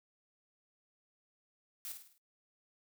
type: noise with echo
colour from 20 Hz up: blue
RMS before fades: -43 dBFS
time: 1.85-1.92 s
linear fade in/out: 0 ms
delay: 52 ms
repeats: 5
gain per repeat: -6 dB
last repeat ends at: 2.18 s
effects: noise-tail reverb RT60 0.2 s tail -26 dB re dry